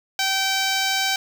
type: tone with notch filter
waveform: 5% pulse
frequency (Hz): 773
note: G5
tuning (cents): -24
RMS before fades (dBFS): -22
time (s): 0.19-1.16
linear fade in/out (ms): 2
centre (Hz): 9500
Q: 0.8
effects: 8-bit